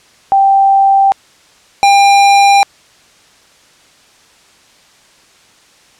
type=tone pair in turn; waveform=sine / square; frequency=784 / 799.1 Hz; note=G5 / G5; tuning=0 / +33 cents; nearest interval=unison; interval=33 cents; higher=second; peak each=-5 dBFS; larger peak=neither; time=0.32-1.12 / 1.83-2.63 s; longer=neither; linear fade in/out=0 ms; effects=white hiss -46 dBFS RMS until 5.99 s + low-pass 7000 Hz 12 dB/octave